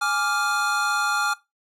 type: chord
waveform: square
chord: D diminished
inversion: second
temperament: equal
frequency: 830.6 / 1174.7 / 1396.9 Hz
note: Ab5 / D6 / F6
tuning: 0 / 0 / 0 cents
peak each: -28 / -28 / -24 dBFS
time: 0.01-1.34 s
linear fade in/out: 10 ms
effects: noise-tail reverb RT60 0.2 s tail -18 dB re dry + low-pass 11000 Hz 12 dB/octave